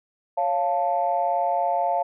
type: chord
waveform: sine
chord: Db augmented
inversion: none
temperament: equal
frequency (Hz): 554.4 / 698.5 / 880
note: Db5 / F5 / A5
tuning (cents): 0 / 0 / 0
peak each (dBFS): -27 / -22 / -25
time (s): 0.37-2.03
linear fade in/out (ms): 10
effects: tanh soft clip ceiling -11 dBFS